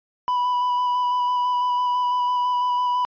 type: tone with vibrato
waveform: triangle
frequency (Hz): 987.8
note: B5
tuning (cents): 0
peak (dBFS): -17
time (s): 0.28-3.05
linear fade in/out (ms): 0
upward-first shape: square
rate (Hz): 6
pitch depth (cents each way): 11
effects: resampled to 11025 Hz